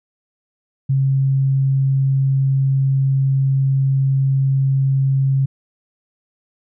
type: tone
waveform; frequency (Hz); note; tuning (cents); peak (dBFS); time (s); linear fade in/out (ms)
sine; 135.3; C#3; -42; -13; 0.89-5.46; 10
effects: none